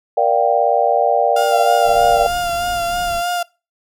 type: chord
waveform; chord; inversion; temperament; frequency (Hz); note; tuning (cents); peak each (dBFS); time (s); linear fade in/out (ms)
sine; G minor seventh; first; just; 470.4 / 588 / 705.6 / 784; Bb4 / D5 / F5 / G5; +16 / +2 / +18 / 0; -19 / -17 / -17 / -17; 0.17-2.27; 5
type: tone with vibrato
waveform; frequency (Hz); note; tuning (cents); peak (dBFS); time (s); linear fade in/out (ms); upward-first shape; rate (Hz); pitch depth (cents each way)
35% pulse; 698.5; F5; 0; -16; 1.36-3.43; 5; sine; 3.2; 27
type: noise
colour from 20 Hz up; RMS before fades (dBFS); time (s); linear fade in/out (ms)
brown; -33; 1.84-3.23; 50
effects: noise-tail reverb RT60 0.3 s tail -24 dB re dry